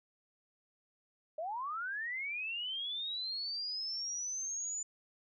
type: linear sweep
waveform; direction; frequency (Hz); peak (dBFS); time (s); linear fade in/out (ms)
sine; up; 596 to 7040; -36; 1.38-4.83; 5
effects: none